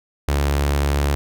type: tone with notch filter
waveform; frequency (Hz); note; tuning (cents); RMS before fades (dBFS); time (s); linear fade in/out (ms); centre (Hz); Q
sawtooth; 71.4; D2; -48; -19; 0.28-1.15; 0; 190; 1.8
effects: none